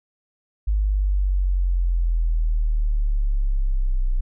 sine exponential sweep, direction down, 51.91 to 30.74 Hz, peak -17 dBFS, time 0.67-4.21 s, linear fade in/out 10 ms, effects none

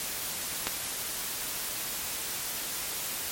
clicks, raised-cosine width 0.2 ms, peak -9 / -19 dBFS, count 2, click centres 0.67 / 0.679 s, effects white hiss -34 dBFS RMS until 3.31 s + MP3 64 kbps

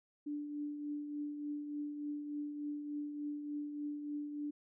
sine tone with tremolo, 293.7 Hz, D4, in tune, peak -36 dBFS, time 0.26-4.51 s, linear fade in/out 10 ms, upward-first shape triangle, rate 3.4 Hz, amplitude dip 50%, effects none

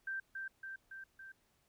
sine tone with echo, 1568 Hz, G6, in tune, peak -37 dBFS, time 0.07-0.2 s, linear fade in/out 5 ms, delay 280 ms, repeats 4, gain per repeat -3 dB, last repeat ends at 1.32 s, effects pink hiss -75 dBFS RMS until 1.68 s

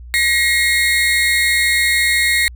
35% pulse tone pair together, 1900 / 2146 Hz, A#6 / C7, +33 / +43 cents, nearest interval major second, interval 210 cents, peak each -14 dBFS, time 0.14-2.48 s, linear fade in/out 0 ms, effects added 60 Hz sine -32 dBFS peak until 2.55 s

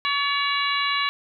harmonic tone with a mistuned harmonic, 565 Hz, C#5, 33 cents sharp, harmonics 2 / 3 / 4 / 5 / 6 / 7, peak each -25 / -30 / -27 / -29 / -33 / -29 dBFS, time 0.05-1.09 s, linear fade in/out 0 ms, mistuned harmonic 3, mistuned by +25 cents, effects none

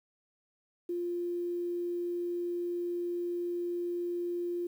sine tone, 349.2 Hz, F4, in tune, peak -31 dBFS, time 0.89-4.67 s, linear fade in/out 5 ms, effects 10-bit

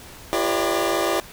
25% pulse tone cluster, 339.8 / 394.5 / 486.8 / 553 / 603 Hz, F4 / G4 / B4 / C#5 / D5, -47 / +11 / -25 / -4 / +46 cents, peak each -21 / -22 / -27 / -25 / -22 dBFS, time 0.33-1.2 s, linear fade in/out 0 ms, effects pink hiss -42 dBFS RMS until 1.32 s

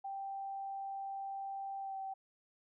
sine tone with pitch glide, 784 to 773.2 Hz, G5 to G5, 0 to -24 cents, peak -39 dBFS, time 0.04-2.14 s, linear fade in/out 10 ms, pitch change -24 cents, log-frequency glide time 1.8-1.97 s, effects none

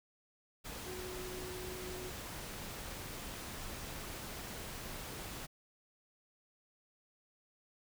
sine tone in noise, 366.6 Hz, F#4, 16 cents flat, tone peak -45 dBFS, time 0.85-2.11 s, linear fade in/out 20 ms, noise pink, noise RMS -45 dBFS, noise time 0.64-5.47 s, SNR -3 dB, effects none

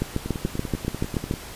two click trains, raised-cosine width 3 ms, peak -10 / -16 dBFS, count 10 / 12, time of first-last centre 0.02-1.311 / 0.26-1.338 s, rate 6.97 / 10.2 Hz, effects pink hiss -39 dBFS RMS until 1.55 s + resampled to 32000 Hz

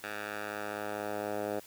10% pulse tone with band-pass filter sweep, 104.2 Hz, G#2, 6 cents sharp, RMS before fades -37 dBFS, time 0.03-1.6 s, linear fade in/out 10 ms, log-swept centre 1800 to 600 Hz, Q 1.2, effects white hiss -54 dBFS RMS until 1.66 s

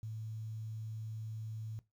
sine tone with quantisation, 110 Hz, A2, in tune, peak -40 dBFS, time 0.03-1.79 s, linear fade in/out 0 ms, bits 11, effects noise-tail reverb RT60 0.2 s tail -17 dB re dry

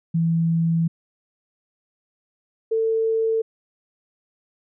sine tone pair in turn, 165.4 / 447.3 Hz, E3 / A4, +6 / +28 cents, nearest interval octave + perfect fourth, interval 1722 cents, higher second, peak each -17 / -18 dBFS, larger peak first, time 0.14-0.88 / 2.71-3.42 s, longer first, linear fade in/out 10 ms, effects none

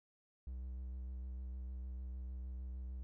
triangle tone with vibrato, 63.3 Hz, B1, 43 cents sharp, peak -40 dBFS, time 0.47-3.03 s, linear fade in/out 0 ms, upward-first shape square, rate 6.6 Hz, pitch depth 19 cents each way, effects none

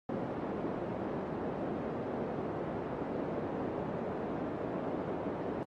pink band-pass noise, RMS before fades -37 dBFS, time 0.09-5.63 s, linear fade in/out 0 ms, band 220 to 620 Hz, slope 12 dB/octave, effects AAC 32 kbps

